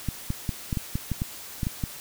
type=clicks; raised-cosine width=5 ms; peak=-14 dBFS; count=11; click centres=0.087 / 0.304 / 0.492 / 0.728 / 0.772 / 0.955 / 1.117 / 1.219 / 1.632 / 1.669 / 1.838 s; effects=white hiss -41 dBFS RMS until 2 s